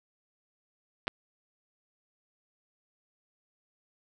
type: clicks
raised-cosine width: 0.3 ms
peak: -24 / -11 dBFS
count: 2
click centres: 1.071 / 1.079 s
effects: none